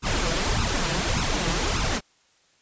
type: noise with flanger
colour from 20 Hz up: pink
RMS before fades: -24 dBFS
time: 0.02-2.01 s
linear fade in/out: 50 ms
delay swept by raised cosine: 0.76 to 6.16 ms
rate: 1.7 Hz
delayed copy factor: +0.8
effects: white hiss -62 dBFS RMS until 2.61 s + resampled to 16000 Hz